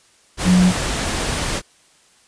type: tone in noise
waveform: sine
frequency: 181.8 Hz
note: F#3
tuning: 30 cents flat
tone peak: -10 dBFS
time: 0.44-0.73 s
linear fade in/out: 50 ms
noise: pink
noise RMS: -22 dBFS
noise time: 0.37-1.62 s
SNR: +9 dB
effects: white hiss -54 dBFS RMS until 2.27 s + resampled to 22050 Hz